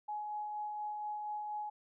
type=tone with tremolo; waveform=sine; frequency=841 Hz; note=G#5; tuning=22 cents sharp; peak=-36 dBFS; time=0.08-1.7 s; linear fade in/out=10 ms; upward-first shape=sine; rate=4.2 Hz; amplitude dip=25%; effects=none